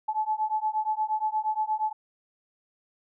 sine beating tone pair, 859 / 867.5 Hz, A5 / A5, -42 / -25 cents, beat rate 8.5 Hz, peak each -28 dBFS, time 0.08-1.93 s, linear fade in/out 10 ms, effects none

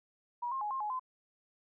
sine tone with pitch steps, 962 / 1065 / 837 / 1063 / 841 / 1027 Hz, B5 / C6 / G#5 / C6 / G#5 / C6, -46 / +30 / +13 / +27 / +22 / -33 cents, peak -33 dBFS, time 0.42-0.996 s, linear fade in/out 10 ms, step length 96 ms, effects none

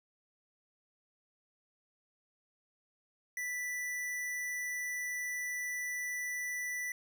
square tone, 1975.5 Hz, B6, in tune, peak -36 dBFS, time 3.37-6.92 s, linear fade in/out 2 ms, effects none

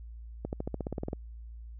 accelerating click train, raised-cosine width 2 ms, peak -20 dBFS, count 12, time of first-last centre 0.45-1.131 s, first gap 79 ms, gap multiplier 0.95, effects added 57 Hz sine -42 dBFS peak until 1.79 s

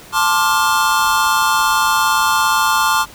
square chord, D minor seventh, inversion second, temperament just, 881 / 1057.2 / 1174.7 / 1409.6 Hz, A5 / C6 / D6 / F6, +2 / +18 / 0 / +16 cents, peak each -19 dBFS, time 0.12-3.06 s, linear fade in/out 50 ms, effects pink hiss -39 dBFS RMS until 3.14 s

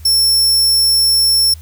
sawtooth tone, 5400 Hz, E8, 41 cents sharp, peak -7 dBFS, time 0.05-1.54 s, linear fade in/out 5 ms, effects added 79 Hz sine -32 dBFS peak until 1.61 s + white hiss -47 dBFS RMS until 1.61 s

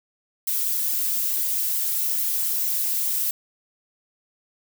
violet noise with flanger, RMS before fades -24 dBFS, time 0.47-3.31 s, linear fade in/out 5 ms, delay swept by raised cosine 0.95 to 5.05 ms, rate 2.3 Hz, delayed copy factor +0.65, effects none

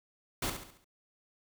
pink noise with echo, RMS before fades -33 dBFS, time 0.42-0.5 s, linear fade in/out 5 ms, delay 69 ms, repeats 5, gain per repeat -7 dB, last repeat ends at 0.845 s, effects none

